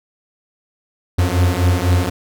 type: beating tone pair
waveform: 45% pulse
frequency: 87.31 / 91.31 Hz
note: F2 / F#2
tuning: 0 / -22 cents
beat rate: 4 Hz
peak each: -16 / -16 dBFS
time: 1.18-2.1 s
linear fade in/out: 10 ms
effects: none